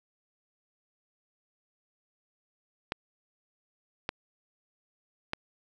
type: clicks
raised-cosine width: 0.3 ms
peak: -14 dBFS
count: 3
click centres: 2.921 / 4.091 / 5.334 s
effects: none